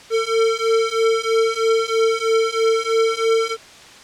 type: beating tone pair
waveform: square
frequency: 448.4 / 451.5 Hz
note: A4 / A4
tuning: +33 / +45 cents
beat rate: 3.1 Hz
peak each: -20 / -19 dBFS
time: 0.1-3.57 s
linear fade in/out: 50 ms
effects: white hiss -42 dBFS RMS until 4.03 s + low-pass 6000 Hz 12 dB/octave